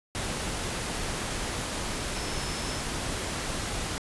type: tone in noise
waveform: sine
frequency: 5274 Hz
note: E8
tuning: in tune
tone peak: -42 dBFS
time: 2.15-2.81 s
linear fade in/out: 0 ms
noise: pink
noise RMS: -32 dBFS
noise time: 0.15-3.98 s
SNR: -13 dB
effects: resampled to 24000 Hz